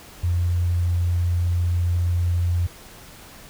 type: tone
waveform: sine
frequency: 87.31 Hz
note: F2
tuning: in tune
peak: -18 dBFS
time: 0.23-2.67 s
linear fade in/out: 10 ms
effects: pink hiss -44 dBFS RMS until 3.49 s